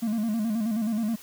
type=tone with vibrato; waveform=triangle; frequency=220.5 Hz; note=A3; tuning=4 cents sharp; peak=-22 dBFS; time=0.02-1.16 s; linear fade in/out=10 ms; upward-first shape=square; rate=9.4 Hz; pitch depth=81 cents each way; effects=white hiss -48 dBFS RMS until 1.22 s